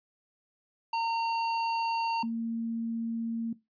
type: tone pair in turn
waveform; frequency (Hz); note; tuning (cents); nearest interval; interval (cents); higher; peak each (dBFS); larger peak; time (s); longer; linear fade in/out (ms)
square / sine; 916 / 229; A#5 / A#3; -31 / -31; 2 octaves; 2400; first; -28 / -29; first; 0.93-2.23 / 2.23-3.53; neither; 5
effects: noise-tail reverb RT60 0.2 s tail -18 dB re dry + resampled to 11025 Hz